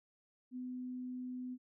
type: tone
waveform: sine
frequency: 251.8 Hz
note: B3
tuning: 34 cents sharp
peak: -40 dBFS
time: 0.51-1.58 s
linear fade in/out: 50 ms
effects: none